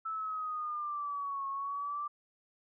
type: linear two-way sweep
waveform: sine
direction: down then up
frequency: 1318.5 to 1092 to 1180 Hz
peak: -34 dBFS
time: 0.05-2.08 s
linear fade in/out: 10 ms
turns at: 1.48 s
effects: none